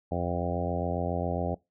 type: harmonic tone with a mistuned harmonic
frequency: 87.31 Hz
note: F2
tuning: in tune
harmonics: 1 / 2 / 3 / 4 / 5 / 6 / 7 / 8 / 9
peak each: -33 / -34 / -37 / -39 / -38 / -37 / -36 / -37 / -38 dBFS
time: 0.11-1.55 s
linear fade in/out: 10 ms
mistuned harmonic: 1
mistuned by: -19 cents
effects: noise-tail reverb RT60 0.2 s tail -21 dB re dry